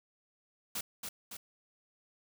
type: noise with echo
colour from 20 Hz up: white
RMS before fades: -37 dBFS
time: 0.75-0.81 s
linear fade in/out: 5 ms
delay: 280 ms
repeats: 2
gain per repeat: -4 dB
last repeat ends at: 1.37 s
effects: none